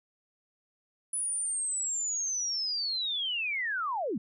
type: linear sweep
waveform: sine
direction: down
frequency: 10000 to 174.61 Hz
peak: -29 dBFS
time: 1.13-4.18 s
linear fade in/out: 5 ms
effects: none